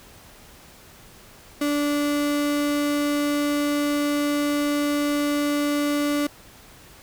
35% pulse tone, 291 Hz, D4, 16 cents flat, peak -19 dBFS, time 1.61-6.27 s, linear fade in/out 5 ms, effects pink hiss -48 dBFS RMS until 7.02 s

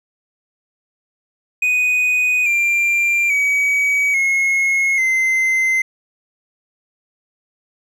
triangle tone with pitch steps, 2489 / 2377 / 2269 / 2167 / 2069 Hz, D#7 / D7 / C#7 / C#7 / C7, 0 / +20 / +40 / -40 / -20 cents, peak -12 dBFS, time 1.62-5.82 s, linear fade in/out 5 ms, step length 840 ms, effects none

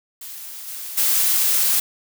blue noise with level steps, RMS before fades -35 / -32 / -18 dBFS, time 0.21-1.8 s, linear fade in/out 5 ms, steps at 0.67 / 0.97 s, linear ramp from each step 10 ms, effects none

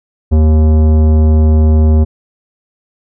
sine tone with tanh clipping, 77.78 Hz, D#2, in tune, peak -7 dBFS, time 0.31-2.05 s, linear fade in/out 20 ms, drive 15 dB, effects none

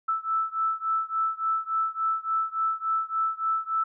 sine beating tone pair, 1316 / 1319.5 Hz, E6 / E6, -3 / +1 cents, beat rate 3.5 Hz, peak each -27 / -28 dBFS, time 0.08-3.84 s, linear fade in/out 10 ms, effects none

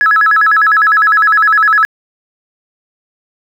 sine tone with vibrato, 1480 Hz, F#6, in tune, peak -5 dBFS, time 0.01-1.85 s, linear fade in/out 0 ms, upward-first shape square, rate 9.9 Hz, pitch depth 220 cents each way, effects tanh soft clip ceiling -1 dBFS + 7-bit

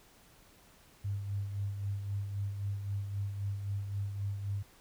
sine tone with tremolo, 100.1 Hz, G2, 37 cents sharp, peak -31 dBFS, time 1.04-4.63 s, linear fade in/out 10 ms, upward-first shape sine, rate 3.8 Hz, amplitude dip 50%, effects pink hiss -61 dBFS RMS until 4.8 s

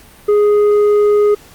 sine tone with tanh clipping, 415.3 Hz, G#4, in tune, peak -9 dBFS, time 0.28-1.35 s, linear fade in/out 10 ms, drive 5 dB, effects pink hiss -42 dBFS RMS until 1.54 s + Opus 48 kbps

